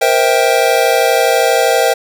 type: chord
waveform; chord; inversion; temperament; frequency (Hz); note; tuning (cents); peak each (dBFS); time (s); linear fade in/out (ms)
square; C dominant seventh; third; just; 470.9 / 523.3 / 654.1 / 784.9; Bb4 / C5 / E5 / G5; +18 / 0 / -14 / +2; -16; 0.01-1.94; 10
effects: none